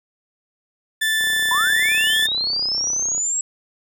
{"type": "tone", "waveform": "30% pulse", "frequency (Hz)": 1760, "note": "A6", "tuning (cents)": 0, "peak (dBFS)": -15, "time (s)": [1.01, 2.27], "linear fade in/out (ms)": 10}
{"type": "click train", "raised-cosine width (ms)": 1, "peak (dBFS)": -24, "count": 65, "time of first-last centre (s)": [1.21, 3.179], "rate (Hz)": 32.5}
{"type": "linear sweep", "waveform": "sine", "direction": "up", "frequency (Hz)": [946, 7700], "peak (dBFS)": -19, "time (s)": [1.51, 3.41], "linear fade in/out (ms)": 2}
{"effects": []}